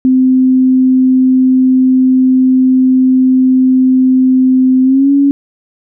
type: tone with pitch glide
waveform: sine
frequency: 258.3 to 280.1 Hz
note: C4 to C#4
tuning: -22 to +18 cents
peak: -5 dBFS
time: 0.05-5.31 s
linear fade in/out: 0 ms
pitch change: +140 cents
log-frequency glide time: 4.83-5.11 s
effects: none